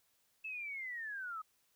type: linear sweep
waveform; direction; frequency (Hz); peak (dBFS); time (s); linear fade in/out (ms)
sine; down; 2637 to 1244.5; -40; 0.44-1.42; 10
effects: white hiss -75 dBFS RMS until 1.75 s